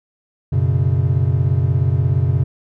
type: chord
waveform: triangle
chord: F# suspended fourth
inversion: none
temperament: equal with one note detuned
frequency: 92.5 / 121.7 / 138.59 Hz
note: F#2 / B2 / C#3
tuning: 0 / -25 / 0 cents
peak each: -16 dBFS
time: 0.52-2.44 s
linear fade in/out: 10 ms
effects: none